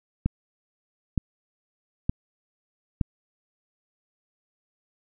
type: click train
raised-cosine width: 5 ms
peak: -10 dBFS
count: 4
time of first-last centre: 0.26-3.012 s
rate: 1.09 Hz
effects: none